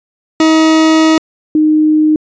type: tone pair in turn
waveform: 40% pulse / sine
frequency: 317.8 / 308 Hz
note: D#4 / D#4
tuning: +37 / -17 cents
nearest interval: minor second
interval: 54 cents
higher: first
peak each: -5 / -6 dBFS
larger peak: first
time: 0.4-1.18 / 1.55-2.16 s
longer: first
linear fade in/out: 2 ms
effects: resampled to 16000 Hz